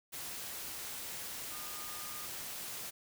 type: tone in noise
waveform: sine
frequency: 1220 Hz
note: D#6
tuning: 34 cents flat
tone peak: -51 dBFS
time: 1.5-2.27 s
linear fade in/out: 20 ms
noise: white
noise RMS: -43 dBFS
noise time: 0.12-2.91 s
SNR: -11 dB
effects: none